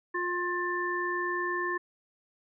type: harmonic tone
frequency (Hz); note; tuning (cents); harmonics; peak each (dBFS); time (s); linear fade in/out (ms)
354.3; F4; +25; 1 / 3 / 5; -33 / -33 / -32; 0.14-1.78; 10
effects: none